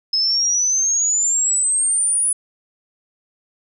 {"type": "exponential sweep", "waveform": "sine", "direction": "up", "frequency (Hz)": [5140, 9956], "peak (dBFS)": -15, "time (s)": [0.13, 2.33], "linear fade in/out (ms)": 5, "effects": []}